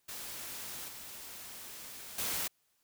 white noise with level steps, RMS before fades -43 / -47 / -35 dBFS, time 0.08-2.48 s, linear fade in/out 10 ms, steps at 0.88 / 2.18 s, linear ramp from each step 5 ms, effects white hiss -75 dBFS RMS until 2.83 s

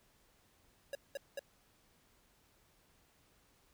square tone bursts, 556 Hz, C#5, 5 cents sharp, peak -39 dBFS, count 3, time 0.93-1.393 s, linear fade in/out 2 ms, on 21 ms, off 200 ms, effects pink hiss -70 dBFS RMS until 3.73 s

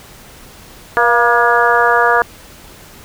harmonic tone with a mistuned harmonic, 238.8 Hz, A#3, 42 cents sharp, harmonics 2 / 3 / 4 / 5 / 6 / 7, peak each -16 / -16 / -16 / -16 / -16 / -16 dBFS, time 0.97-2.22 s, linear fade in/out 0 ms, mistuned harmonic 3, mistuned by -42 cents, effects pink hiss -39 dBFS RMS until 3.04 s

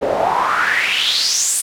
pink noise with band-pass filter sweep, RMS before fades -17 dBFS, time 0.01-1.62 s, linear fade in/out 20 ms, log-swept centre 480 to 9500 Hz, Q 5.2, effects none

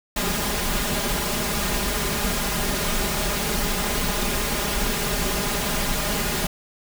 pink noise with comb filter, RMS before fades -24 dBFS, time 0.16-6.47 s, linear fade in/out 5 ms, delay 4.9 ms, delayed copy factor +0.75, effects none

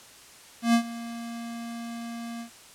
square tone with ADSR envelope, 233.1 Hz, A#3, in tune, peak -17 dBFS, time 0.62-2.5 s, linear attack 120 ms, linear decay 84 ms, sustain -18 dB, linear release 93 ms, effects white hiss -50 dBFS RMS until 2.74 s + low-pass 10000 Hz 12 dB/octave

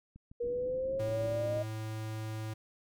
click train, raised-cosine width 5 ms, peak -39 dBFS, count 7, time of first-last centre 0.16-1.089 s, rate 6.46 Hz
sine exponential sweep, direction up, 475.5 to 622.3 Hz, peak -31 dBFS, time 0.4-1.63 s, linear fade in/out 10 ms
white low-pass noise, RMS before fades -49 dBFS, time 0.42-1.6 s, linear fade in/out 10 ms, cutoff 410 Hz, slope 48 dB/octave
square tone, 109.4 Hz, A2, 9 cents flat, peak -37 dBFS, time 0.99-2.54 s, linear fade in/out 10 ms
effects none

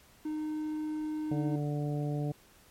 triangle tone, 307.4 Hz, D#4, 21 cents flat, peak -30 dBFS, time 0.25-1.56 s, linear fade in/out 5 ms
harmonic tone, 146.83 Hz, D3, in tune, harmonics 1 / 2 / 3 / 4 / 5, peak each -31 / -37 / -41 / -43 / -45 dBFS, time 1.31-2.32 s, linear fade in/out 5 ms
effects pink hiss -60 dBFS RMS until 2.7 s + MP3 64 kbps

